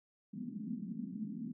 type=band-pass noise; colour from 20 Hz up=white; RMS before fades=-42 dBFS; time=0.33-1.53 s; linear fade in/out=10 ms; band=180 to 240 Hz; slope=48 dB/octave; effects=none